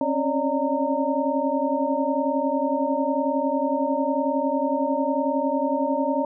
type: tone cluster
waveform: sine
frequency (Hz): 266 / 277 / 561 / 600 / 919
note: C4 / C#4 / C#5 / D5 / A#5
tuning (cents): +29 / -1 / +21 / +37 / -25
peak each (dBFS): -27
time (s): 0.01-6.25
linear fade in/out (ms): 2
effects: none